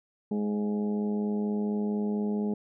harmonic tone with a mistuned harmonic, 104.3 Hz, G#2, 8 cents sharp, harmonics 2 / 3 / 4 / 5 / 6 / 7 / 8, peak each -27 / -41 / -34 / -47 / -47 / -50 / -46 dBFS, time 0.31-2.54 s, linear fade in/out 5 ms, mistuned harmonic 7, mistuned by -24 cents, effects none

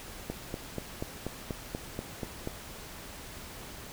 click train, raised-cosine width 2 ms, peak -20 dBFS, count 10, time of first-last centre 0.3-2.474 s, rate 4.14 Hz, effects pink hiss -45 dBFS RMS until 3.92 s

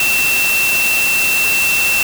sine tone in noise, 2692 Hz, E7, 36 cents sharp, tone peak -13 dBFS, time 0-2.03 s, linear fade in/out 2 ms, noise white, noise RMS -19 dBFS, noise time 0-2.03 s, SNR +3 dB, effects none

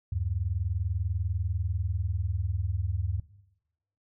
sine tone pair together, 77.78 / 97.93 Hz, D#2 / G2, 0 / -1 cents, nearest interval major third, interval 399 cents, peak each -30 / -29 dBFS, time 0.12-3.2 s, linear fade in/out 5 ms, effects noise-tail reverb RT60 0.9 s tail -20 dB re dry

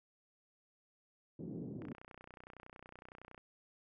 pink band-pass noise, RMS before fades -45 dBFS, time 1.39-1.93 s, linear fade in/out 5 ms, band 140 to 370 Hz, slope 24 dB/octave
click train, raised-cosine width 0.5 ms, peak -37 dBFS, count 49, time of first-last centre 1.82-3.378 s, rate 30.8 Hz
effects none

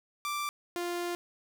sawtooth tone pair in turn, 1174.7 / 349.2 Hz, D6 / F4, 0 / 0 cents, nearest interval octave + major sixth, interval 2100 cents, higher first, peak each -28 dBFS, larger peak neither, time 0.25-0.49 / 0.76-1.15 s, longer second, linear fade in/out 0 ms, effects none

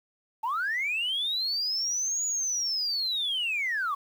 sine linear two-way sweep, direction up then down, 853 to 6890 to 1080 Hz, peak -25 dBFS, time 0.43-3.95 s, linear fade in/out 10 ms, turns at 2.25 s, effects tanh soft clip ceiling -23 dBFS + 9-bit

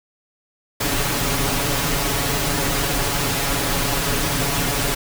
pink noise with comb filter, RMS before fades -21 dBFS, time 0.8-4.95 s, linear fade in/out 10 ms, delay 7.1 ms, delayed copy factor +0.9, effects none

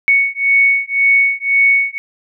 sine beating tone pair, 2220 / 2221.9 Hz, C#7 / C#7, +2 / +3 cents, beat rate 1.9 Hz, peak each -13 dBFS, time 0.08-1.98 s, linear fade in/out 0 ms, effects none

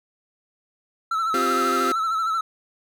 triangle tone with vibrato, 1318.5 Hz, E6, in tune, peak -19 dBFS, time 1.11-2.41 s, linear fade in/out 5 ms, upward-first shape sine, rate 13 Hz, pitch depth 51 cents each way
sawtooth chord, C suspended fourth, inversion none, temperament just, 261.6 / 348.8 / 392.4 Hz, C4 / F4 / G4, 0 / -2 / +2 cents, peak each -23 dBFS, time 1.34-1.92 s, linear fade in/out 2 ms
effects none

